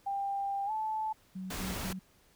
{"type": "tone with pitch glide", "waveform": "sine", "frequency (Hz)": [794, 870.9], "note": ["G5", "A5"], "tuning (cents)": [22, -18], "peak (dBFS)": -31, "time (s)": [0.06, 1.13], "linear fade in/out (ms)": 10, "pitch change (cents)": 160, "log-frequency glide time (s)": [0.66, 0.71]}
{"type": "tone bursts", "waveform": "sine", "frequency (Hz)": 187.1, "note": "F#3", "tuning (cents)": 20, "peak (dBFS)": -37, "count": 3, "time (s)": [1.35, 1.994], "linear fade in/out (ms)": 10, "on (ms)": 160, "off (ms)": 82}
{"type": "noise", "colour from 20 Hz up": "pink", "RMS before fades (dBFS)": -38, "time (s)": [1.5, 1.93], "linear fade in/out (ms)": 5}
{"effects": ["pink hiss -65 dBFS RMS until 2.35 s"]}